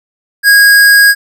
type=tone; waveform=square; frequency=1642 Hz; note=G#6; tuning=20 cents flat; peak=-3 dBFS; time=0.43-1.15 s; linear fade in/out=50 ms; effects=none